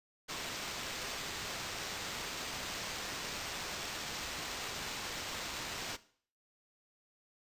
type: noise with sample-and-hold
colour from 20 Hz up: violet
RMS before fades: -41 dBFS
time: 0.28-5.97 s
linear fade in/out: 20 ms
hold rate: 11025 Hz
effects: noise-tail reverb RT60 0.5 s tail -17 dB re dry + resampled to 32000 Hz